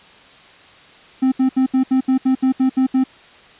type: tone bursts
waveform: triangle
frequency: 261.3 Hz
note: C4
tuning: 2 cents flat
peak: -10 dBFS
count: 11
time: 1.22-3.04 s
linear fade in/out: 10 ms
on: 100 ms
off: 72 ms
effects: white hiss -45 dBFS RMS until 3.59 s + resampled to 8000 Hz